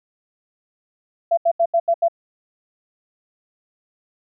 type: tone bursts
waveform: sine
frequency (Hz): 676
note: E5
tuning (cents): +43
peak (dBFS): -13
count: 6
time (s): 1.31-2.084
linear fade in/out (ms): 10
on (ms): 64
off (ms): 78
effects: none